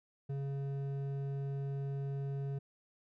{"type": "tone with hard clipping", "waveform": "sine", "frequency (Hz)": 138.6, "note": "C#3", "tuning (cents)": 0, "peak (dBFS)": -37, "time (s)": [0.29, 2.59], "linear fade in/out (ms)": 10, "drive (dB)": 8, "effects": []}